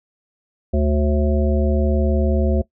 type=harmonic tone with a mistuned harmonic; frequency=73.42 Hz; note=D2; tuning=in tune; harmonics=1 / 3 / 5 / 7 / 9; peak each=-17 / -22 / -24 / -25 / -27 dBFS; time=0.73-2.62 s; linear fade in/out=10 ms; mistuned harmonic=7; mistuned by=+69 cents; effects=noise-tail reverb RT60 0.1 s tail -19 dB re dry